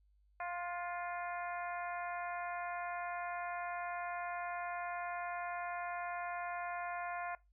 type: harmonic tone with a mistuned harmonic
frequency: 350 Hz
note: F4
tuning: 4 cents sharp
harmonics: 2 / 3 / 4 / 5 / 6 / 7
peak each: -41 / -45 / -47 / -49 / -51 / -52 dBFS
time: 0.4-7.35 s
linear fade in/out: 2 ms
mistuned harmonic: 4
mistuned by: +24 cents
effects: noise-tail reverb RT60 0.2 s tail -20 dB re dry + added 50 Hz sine -67 dBFS peak until 7.52 s